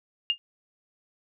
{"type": "tone with exponential decay", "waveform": "sine", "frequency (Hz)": 2823, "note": "F7", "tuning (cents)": 18, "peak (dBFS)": -17, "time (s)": [0.3, 0.38], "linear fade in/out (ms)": 0, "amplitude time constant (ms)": 17, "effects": []}